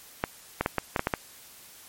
clicks, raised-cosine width 0.5 ms, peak -9 dBFS, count 8, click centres 0.239 / 0.61 / 0.661 / 0.783 / 0.962 / 0.994 / 1.071 / 1.138 s, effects white hiss -50 dBFS RMS until 1.88 s + MP3 64 kbps

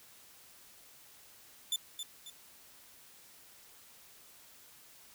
sawtooth tone with echo, 3520 Hz, A7, in tune, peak -27 dBFS, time 1.72-1.76 s, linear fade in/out 2 ms, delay 270 ms, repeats 2, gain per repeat -8 dB, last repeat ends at 2.3 s, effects white hiss -58 dBFS RMS until 5.14 s

